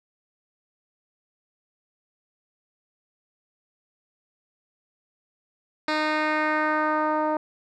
10% pulse tone with low-pass filter sweep, 307.4 Hz, D#4, 21 cents flat, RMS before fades -24 dBFS, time 5.88-7.37 s, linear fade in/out 2 ms, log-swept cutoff 3900 to 830 Hz, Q 1.6, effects none

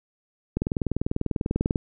click train, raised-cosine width 3 ms, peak -11 dBFS, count 25, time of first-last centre 0.57-1.758 s, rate 20.2 Hz, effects none

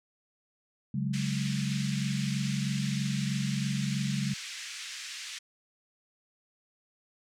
sine chord, C# suspended fourth, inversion none, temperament just, 138.59 / 184.79 / 207.9 Hz, C#3 / F#3 / G#3, 0 / -2 / +2 cents, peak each -31 / -34 / -33 dBFS, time 0.94-4.34 s, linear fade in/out 5 ms
pink band-pass noise, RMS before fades -41 dBFS, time 1.13-5.39 s, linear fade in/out 10 ms, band 1900 to 7600 Hz, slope 24 dB/octave
effects none

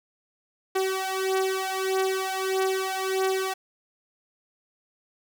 sawtooth beating tone pair, 379.8 / 381.4 Hz, F#4 / G4, +45 / -47 cents, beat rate 1.6 Hz, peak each -23 / -24 dBFS, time 0.75-3.54 s, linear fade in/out 10 ms, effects none

